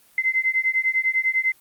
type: beating tone pair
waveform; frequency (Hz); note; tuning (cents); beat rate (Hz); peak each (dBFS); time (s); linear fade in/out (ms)
sine; 2060 / 2070; C7 / C7; -28 / -19; 10; -22; 0.18-1.52; 2
effects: white hiss -56 dBFS RMS until 1.6 s + Opus 24 kbps